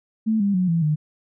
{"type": "tone with pitch steps", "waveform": "sine", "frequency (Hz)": [220, 200.6, 182.87, 166.73, 152.01], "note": ["A3", "G3", "F#3", "E3", "D#3"], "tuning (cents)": [0, 40, -20, 20, -40], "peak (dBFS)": -17, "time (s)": [0.26, 0.96], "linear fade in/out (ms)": 20, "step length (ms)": 140, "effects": []}